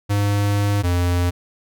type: tone pair in turn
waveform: square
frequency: 101.9 / 88.19 Hz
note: G#2 / F2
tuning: -32 / +17 cents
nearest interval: minor third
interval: 251 cents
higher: first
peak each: -17 dBFS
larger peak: neither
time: 0.09-0.83 / 0.83-1.31 s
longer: first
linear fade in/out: 20 ms
effects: none